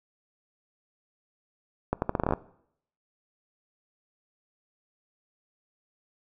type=accelerating click train; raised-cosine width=1 ms; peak=-11 dBFS; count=11; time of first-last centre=1.93-2.336 s; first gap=91 ms; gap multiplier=0.8; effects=noise-tail reverb RT60 0.7 s tail -20 dB re dry

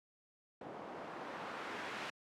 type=noise with low-pass filter sweep; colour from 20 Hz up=white; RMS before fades=-45 dBFS; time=0.61-2.1 s; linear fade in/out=2 ms; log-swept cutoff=660 to 2200 Hz; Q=0.84; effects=high-pass 200 Hz 12 dB/octave

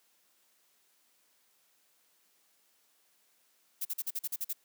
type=noise bursts; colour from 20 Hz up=violet; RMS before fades=-34 dBFS; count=9; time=3.81-4.532 s; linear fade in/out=10 ms; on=42 ms; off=43 ms; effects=white hiss -70 dBFS RMS until 4.64 s + high-pass 200 Hz 12 dB/octave

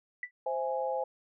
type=tone with exponential decay; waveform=sine; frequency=1975.5 Hz; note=B6; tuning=in tune; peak=-30 dBFS; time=0.23-0.31 s; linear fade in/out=2 ms; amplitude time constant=17 ms
type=chord; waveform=sine; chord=C augmented; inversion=none; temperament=equal; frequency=523.3 / 659.3 / 830.6 Hz; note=C5 / E5 / G#5; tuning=0 / 0 / 0 cents; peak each=-32 / -37 / -34 dBFS; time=0.46-1.04 s; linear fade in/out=5 ms
effects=none

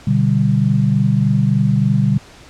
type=chord; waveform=sine; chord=G major; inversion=first; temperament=equal; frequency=123.47 / 146.83 / 196 Hz; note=B2 / D3 / G3; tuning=0 / 0 / 0 cents; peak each=-16 dBFS; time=0.07-2.18 s; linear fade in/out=5 ms; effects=pink hiss -42 dBFS RMS until 2.49 s + low-pass 7000 Hz 12 dB/octave

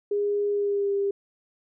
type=tone with pitch glide; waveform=sine; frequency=409.3 to 399 Hz; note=G#4 to G4; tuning=-25 to +31 cents; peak=-22 dBFS; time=0.11-1.11 s; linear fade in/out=5 ms; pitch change=-44 cents; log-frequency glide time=0.51-0.93 s; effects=none

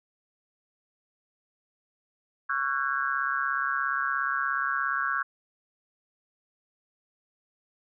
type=tone cluster; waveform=sine; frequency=1114 / 1354 / 1491 / 1628 Hz; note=C#6 / E6 / F#6 / G#6; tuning=+8 / +46 / +13 / -35 cents; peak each=-31 dBFS; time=2.49-5.23 s; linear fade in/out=10 ms; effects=none

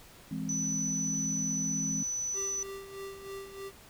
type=chord; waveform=sine; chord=E augmented; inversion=none; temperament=equal with one note detuned; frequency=164.81 / 206.1 / 261.6 Hz; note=E3 / G#3 / B#3; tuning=0 / -13 / 0 cents; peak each=-37 dBFS; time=0.31-2.03 s; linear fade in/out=5 ms
type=tone; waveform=sine; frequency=5980 Hz; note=F#8; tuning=17 cents sharp; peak=-31 dBFS; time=0.49-2.63 s; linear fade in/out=2 ms
type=tone with tremolo; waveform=square; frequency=392 Hz; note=G4; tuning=in tune; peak=-39 dBFS; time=2.33-3.72 s; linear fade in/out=50 ms; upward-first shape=sine; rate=3.2 Hz; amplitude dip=60%
effects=pink hiss -54 dBFS RMS until 3.89 s

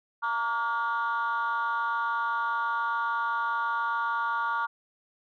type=tone cluster; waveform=sine; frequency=923 / 1150 / 1422 Hz; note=A#5 / D6 / F6; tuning=-17 / -37 / +31 cents; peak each=-29 dBFS; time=0.22-4.67 s; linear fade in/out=20 ms; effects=tanh soft clip ceiling -21 dBFS

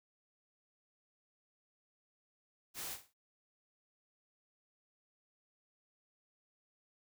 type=noise with echo; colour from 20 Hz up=white; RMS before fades=-43 dBFS; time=2.74-2.98 s; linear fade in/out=50 ms; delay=53 ms; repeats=3; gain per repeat=-11 dB; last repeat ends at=3.139 s; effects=none

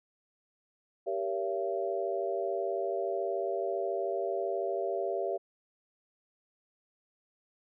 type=chord; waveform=sine; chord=G diminished seventh; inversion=none; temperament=just; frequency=392 / 470.4 / 564.5 / 677.4 Hz; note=G4 / Bb4 / Db5 / Fb5; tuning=0 / +16 / +31 / +47 cents; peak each=-34 / -38 / -36 / -34 dBFS; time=1.06-5.38 s; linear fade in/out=20 ms; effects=none

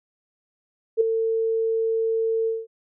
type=tone with ADSR envelope; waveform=sine; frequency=450 Hz; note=A4; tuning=39 cents sharp; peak=-12 dBFS; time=0.97-2.67 s; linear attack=37 ms; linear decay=8 ms; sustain=-8 dB; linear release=200 ms; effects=none

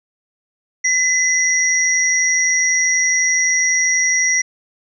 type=tone pair together; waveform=sine; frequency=2017 / 5766 Hz; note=B6 / F#8; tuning=+36 / -46 cents; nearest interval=octave + tritone; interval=1818 cents; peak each=-16 dBFS; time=0.84-4.42 s; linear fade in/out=10 ms; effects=none

